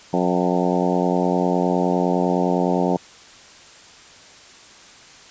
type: harmonic tone with a mistuned harmonic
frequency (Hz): 89.8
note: F2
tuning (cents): +49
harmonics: 2 / 3 / 4 / 5 / 6 / 7 / 8 / 9 / 10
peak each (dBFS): -22 / -24 / -25 / -26 / -27 / -27 / -28 / -29 / -29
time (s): 0.13-2.97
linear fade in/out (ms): 5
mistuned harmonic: 9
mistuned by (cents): -29
effects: white hiss -45 dBFS RMS until 5.3 s + resampled to 16000 Hz